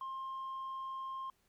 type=tone; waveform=sine; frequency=1061 Hz; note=C6; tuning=24 cents sharp; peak=-37 dBFS; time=0.01-1.3 s; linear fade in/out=2 ms; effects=tanh soft clip ceiling -38 dBFS + pink hiss -75 dBFS RMS until 1.48 s